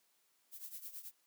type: noise with tremolo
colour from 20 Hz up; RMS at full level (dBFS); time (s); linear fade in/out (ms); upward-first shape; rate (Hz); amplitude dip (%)
violet; -45; 0.51-1.12; 50; triangle; 9.2; 85
effects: white hiss -75 dBFS RMS until 1.26 s + high-pass 200 Hz 12 dB/octave